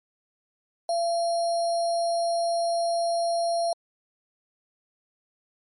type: tone with sample-and-hold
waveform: sine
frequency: 681 Hz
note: F5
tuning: 44 cents flat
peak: -22 dBFS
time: 0.89-3.73 s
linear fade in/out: 2 ms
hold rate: 4900 Hz
effects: MP3 48 kbps